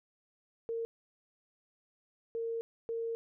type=tone bursts at uneven times; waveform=sine; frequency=458.7 Hz; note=A#4; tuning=28 cents flat; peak=-33 dBFS; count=3; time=0.69-0.85 / 2.35-2.61 / 2.89-3.15 s; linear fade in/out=0 ms; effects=none